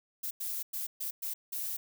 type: noise bursts at uneven times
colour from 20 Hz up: violet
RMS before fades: -36 dBFS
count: 6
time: 0.23-0.31 / 0.4-0.63 / 0.73-0.87 / 1-1.11 / 1.22-1.34 / 1.52-1.77 s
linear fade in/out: 10 ms
effects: none